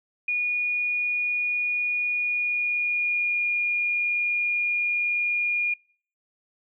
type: tone with pitch glide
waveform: sine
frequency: 2448 to 2427 Hz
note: D#7 to D#7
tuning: -29 to -44 cents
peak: -22 dBFS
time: 0.28-5.74 s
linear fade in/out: 5 ms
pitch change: -15 cents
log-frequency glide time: 2.13-3.44 s
effects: noise-tail reverb RT60 0.5 s tail -25 dB re dry